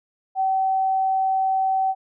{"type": "tone", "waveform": "sine", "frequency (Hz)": 765, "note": "G5", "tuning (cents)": -42, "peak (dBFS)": -18, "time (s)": [0.35, 1.95], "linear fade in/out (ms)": 50, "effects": []}